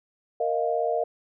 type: chord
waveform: sine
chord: Bb suspended fourth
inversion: none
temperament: equal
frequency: 466.2 / 622.3 / 698.5 Hz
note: Bb4 / Eb5 / F5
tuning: 0 / 0 / 0 cents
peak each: -27 dBFS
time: 0.4-1.04 s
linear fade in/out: 5 ms
effects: none